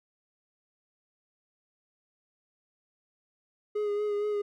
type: tone with vibrato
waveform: triangle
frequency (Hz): 415.3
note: G#4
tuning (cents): 0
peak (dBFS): -25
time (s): 3.75-4.42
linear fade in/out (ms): 10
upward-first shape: sine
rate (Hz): 4.3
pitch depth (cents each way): 25
effects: none